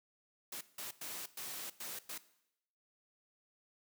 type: noise bursts at uneven times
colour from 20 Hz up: white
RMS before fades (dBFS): -44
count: 6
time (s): 0.52-0.61 / 0.78-0.91 / 1.01-1.26 / 1.37-1.7 / 1.8-1.99 / 2.09-2.18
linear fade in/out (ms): 5
effects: noise-tail reverb RT60 0.8 s tail -17 dB re dry + high-pass 150 Hz 12 dB/octave